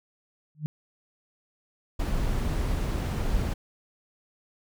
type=tone with exponential growth; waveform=sine; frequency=151.9 Hz; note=D#3; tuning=41 cents flat; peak=-22 dBFS; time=0.55-0.66 s; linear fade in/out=0 ms; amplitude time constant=23 ms
type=noise; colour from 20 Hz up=brown; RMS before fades=-27 dBFS; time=1.99-3.54 s; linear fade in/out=10 ms
effects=none